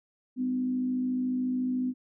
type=tone with frequency modulation; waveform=sine; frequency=253.3 Hz; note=B3; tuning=44 cents sharp; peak=-26 dBFS; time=0.36-1.94 s; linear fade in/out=50 ms; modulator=54 Hz; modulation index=0.33; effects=none